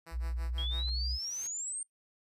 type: tone with tremolo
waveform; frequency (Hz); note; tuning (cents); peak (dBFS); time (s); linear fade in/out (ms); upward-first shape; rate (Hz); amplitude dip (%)
5% pulse; 165.4; E3; +6; -35; 0.06-0.9; 10; sine; 6; 95
type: tone with pitch glide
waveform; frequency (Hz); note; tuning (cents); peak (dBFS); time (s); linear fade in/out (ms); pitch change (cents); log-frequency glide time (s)
sine; 60.1 to 62.18; B1 to B1; -46 to +12; -32; 0.11-1.19; 50; +58; 0.51-0.57
type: exponential sweep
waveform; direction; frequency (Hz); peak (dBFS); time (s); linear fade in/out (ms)
sine; up; 3208 to 8810; -35; 0.58-1.83; 2
type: noise with exponential growth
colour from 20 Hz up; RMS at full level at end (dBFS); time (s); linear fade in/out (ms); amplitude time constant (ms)
white; -48; 0.68-1.47; 1; 170
effects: noise-tail reverb RT60 0.1 s tail -20 dB re dry + resampled to 32000 Hz